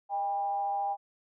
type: tone with frequency modulation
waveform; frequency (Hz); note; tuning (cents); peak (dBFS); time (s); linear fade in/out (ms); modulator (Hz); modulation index
sine; 802; G5; +39; -28; 0.09-0.97; 50; 182; 0.37
effects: none